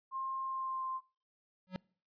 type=tone with pitch glide; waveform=sine; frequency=1062 to 1047.4 Hz; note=C6 to C6; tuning=+25 to +1 cents; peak=-35 dBFS; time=0.11-1.01 s; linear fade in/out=50 ms; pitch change=-24 cents; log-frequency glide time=0.43-0.83 s
type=tone with exponential growth; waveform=square; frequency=185.1 Hz; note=F#3; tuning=1 cent sharp; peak=-33 dBFS; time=1.67-1.76 s; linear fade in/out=0 ms; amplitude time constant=18 ms
effects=noise-tail reverb RT60 0.5 s tail -26 dB re dry + resampled to 11025 Hz